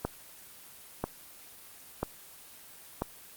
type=click train; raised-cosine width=1 ms; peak=-15 dBFS; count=4; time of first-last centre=0.05-3.02 s; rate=1.01 Hz; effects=white hiss -51 dBFS RMS until 3.36 s + Opus 24 kbps